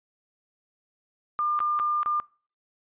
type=tone with dropouts; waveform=sine; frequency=1200 Hz; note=D6; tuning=37 cents sharp; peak=-23 dBFS; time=1.39-2.2 s; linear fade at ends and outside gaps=0 ms; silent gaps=1.591-1.603 / 1.791-1.798 / 2.031-2.06 s; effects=noise-tail reverb RT60 0.4 s tail -23 dB re dry + resampled to 8000 Hz